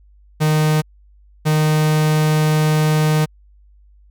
45% pulse tone pair in turn, 154.2 / 154.2 Hz, D#3 / D#3, -15 / -15 cents, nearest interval unison, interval 0 cents, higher neither, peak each -13 dBFS, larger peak neither, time 0.4-0.82 / 1.45-3.26 s, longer second, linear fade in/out 20 ms, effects added 50 Hz sine -46 dBFS peak until 4.1 s

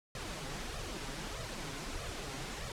pink noise with flanger, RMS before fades -41 dBFS, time 0.15-2.72 s, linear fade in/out 2 ms, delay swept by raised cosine 1.6 to 7.5 ms, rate 1.6 Hz, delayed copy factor +0.8, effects low-pass 8000 Hz 12 dB/octave

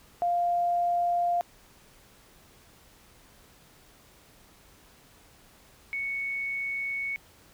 sine tone pair in turn, 698.5 / 2218 Hz, F5 / C#7, 0 / 0 cents, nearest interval octave + minor sixth, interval 2000 cents, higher second, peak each -23 / -29 dBFS, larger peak first, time 0.22-1.41 / 5.93-7.16 s, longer second, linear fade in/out 0 ms, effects pink hiss -57 dBFS RMS until 7.53 s

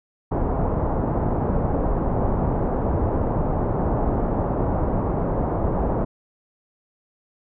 pink low-pass noise, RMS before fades -22 dBFS, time 0.31-6.05 s, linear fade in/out 10 ms, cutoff 940 Hz, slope 24 dB/octave, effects none

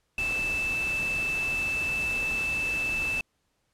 sine tone in noise, 2637 Hz, E7, in tune, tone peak -26 dBFS, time 0.18-3.21 s, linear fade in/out 2 ms, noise pink, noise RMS -38 dBFS, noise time 0.18-3.21 s, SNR +9 dB, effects pink hiss -74 dBFS RMS until 3.73 s + low-pass 11000 Hz 12 dB/octave

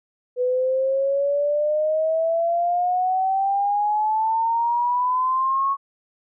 sine exponential sweep, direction up, 493.9 to 1108.7 Hz, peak -18 dBFS, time 0.36-5.77 s, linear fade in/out 50 ms, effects none

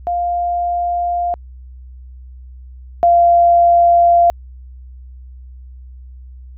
sine tone pair in turn, 700 / 690.8 Hz, F5 / F5, +4 / -19 cents, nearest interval unison, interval 23 cents, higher first, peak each -15 / -7 dBFS, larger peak second, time 0.07-1.34 / 3.03-4.3 s, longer neither, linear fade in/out 0 ms, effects added 63 Hz sine -33 dBFS peak until 6.57 s

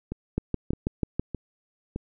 two click trains, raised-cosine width 3 ms, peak -18 / -12 dBFS, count 4 / 6, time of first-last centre 0.12-1.96 / 0.38-1.196 s, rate 1.63 / 6.13 Hz, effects none

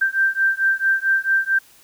sine beating tone pair, 1568 / 1572.5 Hz, G6 / G6, 0 / +5 cents, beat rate 4.5 Hz, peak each -19 dBFS, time 0.01-1.59 s, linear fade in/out 10 ms, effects white hiss -51 dBFS RMS until 1.83 s

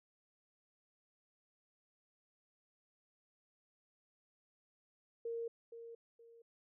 sine tone with echo, 463.2 Hz, A#4, 11 cents flat, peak -38 dBFS, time 5.25-5.48 s, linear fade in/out 5 ms, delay 470 ms, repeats 2, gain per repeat -10 dB, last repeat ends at 6.42 s, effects none

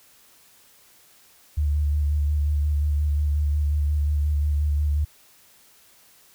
sine tone with vibrato, 73.8 Hz, D2, 9 cents sharp, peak -19 dBFS, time 1.57-5.05 s, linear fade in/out 10 ms, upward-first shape square, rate 5.6 Hz, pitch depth 23 cents each way, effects white hiss -55 dBFS RMS until 6.34 s

